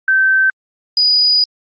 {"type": "tone pair in turn", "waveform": "sine", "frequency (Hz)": [1548, 4932], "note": ["G6", "D#8"], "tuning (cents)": [-22, -16], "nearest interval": "octave + minor sixth", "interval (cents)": 2006, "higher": "second", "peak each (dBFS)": -9, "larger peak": "neither", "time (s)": [[0.08, 0.5], [0.97, 1.44]], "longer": "second", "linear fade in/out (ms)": 2, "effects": ["Opus 24 kbps"]}